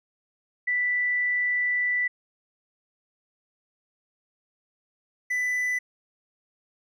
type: tone pair in turn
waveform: sine / triangle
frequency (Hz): 1975.5 / 1991.5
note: B6 / B6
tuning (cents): 0 / +14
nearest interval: unison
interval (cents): 14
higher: second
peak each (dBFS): -22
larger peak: neither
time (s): 0.67-2.08 / 5.3-5.79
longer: first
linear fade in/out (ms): 10
effects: none